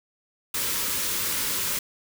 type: band-stop noise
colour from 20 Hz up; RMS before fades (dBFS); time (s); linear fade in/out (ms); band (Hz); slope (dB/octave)
white; -27; 0.54-1.79; 5; 600 to 870; 96
effects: none